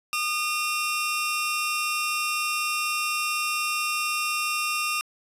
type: tone pair together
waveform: sawtooth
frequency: 1218.7 / 2736 Hz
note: D#6 / F7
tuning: -36 / -36 cents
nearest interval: octave + major second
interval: 1400 cents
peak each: -24 / -24 dBFS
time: 0.13-5.01 s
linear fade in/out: 0 ms
effects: resampled to 32000 Hz + 10-bit